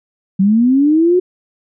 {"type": "linear sweep", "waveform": "sine", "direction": "up", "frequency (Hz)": [185.7, 370], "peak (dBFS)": -8, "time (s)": [0.39, 1.2], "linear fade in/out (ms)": 10, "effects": []}